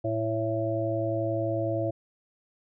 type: harmonic tone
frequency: 111 Hz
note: A2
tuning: 16 cents sharp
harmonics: 1 / 3 / 5 / 6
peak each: -31 / -31 / -31 / -31 dBFS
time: 0.04-1.91 s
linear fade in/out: 10 ms
effects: none